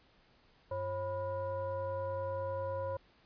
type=tone with frequency modulation; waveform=sine; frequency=541 Hz; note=C#5; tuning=42 cents flat; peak=-34 dBFS; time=0.71-2.97 s; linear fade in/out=5 ms; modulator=445 Hz; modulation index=0.88; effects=pink hiss -66 dBFS RMS until 3.25 s + resampled to 11025 Hz